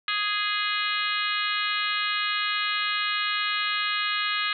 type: harmonic tone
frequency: 415.3 Hz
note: G#4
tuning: in tune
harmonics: 3 / 4 / 5 / 6 / 7 / 8 / 9 / 10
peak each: -30 / -31 / -32 / -33 / -33 / -34 / -35 / -35 dBFS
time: 0.08-4.53 s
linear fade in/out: 2 ms
effects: none